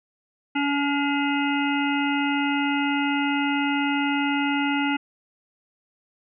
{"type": "harmonic tone with a mistuned harmonic", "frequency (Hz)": 283.4, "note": "C#4", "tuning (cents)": 38, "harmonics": [1, 3, 5, 7, 9, 10], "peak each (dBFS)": [-23, -28, -30, -31, -33, -33], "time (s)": [0.55, 4.97], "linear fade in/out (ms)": 10, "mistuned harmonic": 7, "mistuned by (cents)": 55, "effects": []}